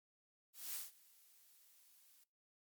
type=noise with ADSR envelope; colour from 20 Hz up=blue; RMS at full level=-43 dBFS; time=0.53-2.24 s; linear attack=210 ms; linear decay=170 ms; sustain=-24 dB; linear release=5 ms; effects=noise-tail reverb RT60 0.3 s tail -22 dB re dry + MP3 96 kbps